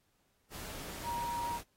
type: tone in noise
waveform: sine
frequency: 946 Hz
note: A#5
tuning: 25 cents sharp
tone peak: -34 dBFS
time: 1.03-1.6 s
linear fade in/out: 50 ms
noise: pink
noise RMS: -45 dBFS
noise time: 0.5-1.64 s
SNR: +8 dB
effects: pink hiss -75 dBFS RMS until 1.76 s + AAC 48 kbps